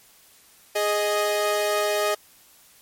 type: tone pair together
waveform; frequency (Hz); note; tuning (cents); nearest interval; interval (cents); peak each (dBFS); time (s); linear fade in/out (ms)
sawtooth; 416 / 622.3; G#4 / D#5; +3 / 0; perfect fifth; 697; -21 / -19; 0.75-2.15; 10
effects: white hiss -54 dBFS RMS until 2.81 s + MP3 64 kbps